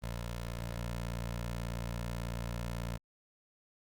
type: tone with notch filter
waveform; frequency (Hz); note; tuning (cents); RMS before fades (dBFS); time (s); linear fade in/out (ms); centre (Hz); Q
15% pulse; 58.27; A#1; 0; -38; 0.02-2.98; 20; 270; 1.8
effects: Opus 32 kbps